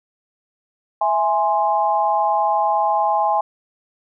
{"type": "chord", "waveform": "sine", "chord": "E augmented", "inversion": "none", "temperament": "equal", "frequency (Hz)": [659.3, 830.6, 1046.5], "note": ["E5", "G#5", "B#5"], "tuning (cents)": [0, 0, 0], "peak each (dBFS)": [-22, -17, -22], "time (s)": [1.01, 3.41], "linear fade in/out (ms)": 5, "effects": []}